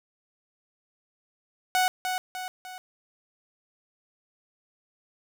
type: tone with echo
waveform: sawtooth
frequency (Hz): 740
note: F#5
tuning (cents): 0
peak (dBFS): -17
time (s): 1.75-1.88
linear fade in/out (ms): 0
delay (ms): 300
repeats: 3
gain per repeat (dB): -6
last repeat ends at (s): 2.78
effects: none